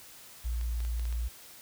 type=tone; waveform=sine; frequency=58.27 Hz; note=A#1; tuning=in tune; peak=-29 dBFS; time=0.44-1.29 s; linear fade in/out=20 ms
type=clicks; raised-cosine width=0.2 ms; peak=-30 dBFS; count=6; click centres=0.612 / 0.804 / 0.85 / 0.996 / 1.054 / 1.126 s
effects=white hiss -51 dBFS RMS until 1.61 s